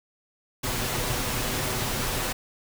pink noise with comb filter, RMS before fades -28 dBFS, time 0.63-2.33 s, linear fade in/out 10 ms, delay 8 ms, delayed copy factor +0.5, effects none

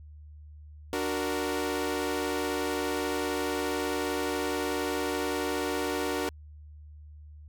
sawtooth chord, D augmented, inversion none, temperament equal, 293.7 / 370 / 466.2 Hz, D4 / F#4 / A#4, 0 / 0 / 0 cents, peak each -29 dBFS, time 0.93-6.29 s, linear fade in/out 0 ms, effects added 75 Hz sine -45 dBFS peak until 7.48 s

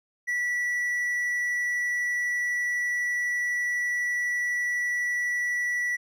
triangle tone, 1952 Hz, B6, 21 cents flat, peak -23 dBFS, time 0.27-5.97 s, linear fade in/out 20 ms, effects none

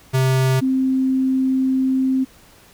square / sine tone pair in turn, 131.2 / 262.4 Hz, C3 / C4, +5 / +5 cents, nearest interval octave, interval 1200 cents, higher second, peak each -15 dBFS, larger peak neither, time 0.13-0.61 / 0.61-2.25 s, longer second, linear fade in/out 20 ms, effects pink hiss -49 dBFS RMS until 2.73 s

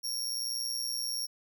sawtooth tone with amplitude modulation, 5560 Hz, F8, 9 cents flat, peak -26 dBFS, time 0.03-1.27 s, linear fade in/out 20 ms, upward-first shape sine, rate 121 Hz, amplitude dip 75%, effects none

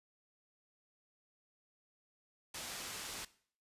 white low-pass noise, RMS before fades -45 dBFS, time 2.54-3.25 s, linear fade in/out 5 ms, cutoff 7900 Hz, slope 12 dB/octave, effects noise-tail reverb RT60 0.5 s tail -18 dB re dry + resampled to 32000 Hz

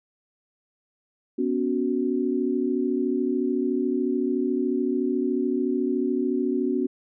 sine chord, B suspended second, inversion none, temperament equal with one note detuned, 246.9 / 280.7 / 370 Hz, B3 / C#4 / F#4, 0 / +22 / 0 cents, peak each -26 dBFS, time 1.38-6.87 s, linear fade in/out 10 ms, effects none

